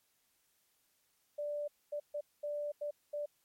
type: tone bursts at uneven times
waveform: sine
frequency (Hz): 587.3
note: D5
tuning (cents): 0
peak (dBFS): -35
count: 6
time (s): 1.38-1.68 / 1.92-2 / 2.14-2.21 / 2.43-2.72 / 2.81-2.91 / 3.13-3.26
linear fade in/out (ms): 10
effects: white hiss -75 dBFS RMS until 3.44 s + MP3 64 kbps

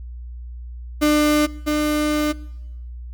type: tone pair in turn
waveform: 35% pulse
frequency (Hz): 299.4 / 300.6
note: D4 / D4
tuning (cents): +33 / +40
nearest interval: unison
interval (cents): 7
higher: second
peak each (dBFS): -12 / -16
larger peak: first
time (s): 1.01-1.47 / 1.66-2.33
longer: second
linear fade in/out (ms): 20
effects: noise-tail reverb RT60 1.0 s tail -22 dB re dry + added 60 Hz sine -31 dBFS peak until 3.13 s

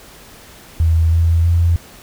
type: tone with pitch steps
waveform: sine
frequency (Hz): 81.6 / 83.31 / 85.07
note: E2 / E2 / F2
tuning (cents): -17 / +19 / -45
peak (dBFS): -10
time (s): 0.8-1.76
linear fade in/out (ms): 0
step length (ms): 320
effects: pink hiss -41 dBFS RMS until 2.02 s

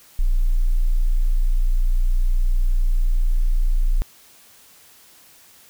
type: tone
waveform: sine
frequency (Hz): 29.8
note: A#0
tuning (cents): +39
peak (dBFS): -14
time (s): 0.19-4.02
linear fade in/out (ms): 0
effects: white hiss -50 dBFS RMS until 5.69 s

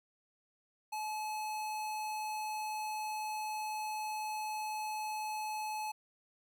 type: tone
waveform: square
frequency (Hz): 858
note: A5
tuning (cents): -44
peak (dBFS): -37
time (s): 0.92-5.92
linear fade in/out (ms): 10
effects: none

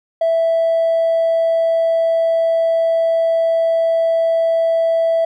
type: tone with hard clipping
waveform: sine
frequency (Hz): 659.3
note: E5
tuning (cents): 0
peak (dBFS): -13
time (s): 0.21-5.25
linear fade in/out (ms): 5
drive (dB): 1
effects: none

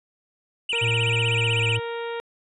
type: tone with vibrato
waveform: triangle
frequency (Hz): 2675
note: E7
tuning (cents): +25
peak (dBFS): -21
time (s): 0.69-1.77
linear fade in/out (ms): 5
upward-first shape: sine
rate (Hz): 16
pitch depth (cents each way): 230
type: harmonic tone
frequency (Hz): 466.2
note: A#4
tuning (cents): 0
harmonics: 1 / 2 / 3 / 4 / 5 / 6 / 7 / 8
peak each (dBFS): -29 / -35 / -39 / -41 / -43 / -45 / -46 / -47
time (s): 0.73-2.2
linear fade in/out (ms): 0
type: tone with pitch glide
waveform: triangle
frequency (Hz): 114.4 to 111.21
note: A#2 to A2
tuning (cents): -32 to +19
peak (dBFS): -21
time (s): 0.81-1.8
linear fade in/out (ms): 20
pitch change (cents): -49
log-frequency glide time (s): 1.32-1.58
effects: resampled to 24000 Hz

